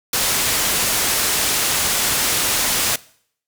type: low-pass noise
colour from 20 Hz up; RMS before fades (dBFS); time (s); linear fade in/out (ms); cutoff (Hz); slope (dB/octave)
white; -19; 0.13-2.96; 5; 12000; 12
effects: noise-tail reverb RT60 0.6 s tail -21 dB re dry